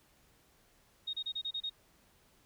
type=tone bursts; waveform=sine; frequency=3729 Hz; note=A#7; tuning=in tune; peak=-34 dBFS; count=7; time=1.07-1.698 s; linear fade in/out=10 ms; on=64 ms; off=30 ms; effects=pink hiss -67 dBFS RMS until 2.45 s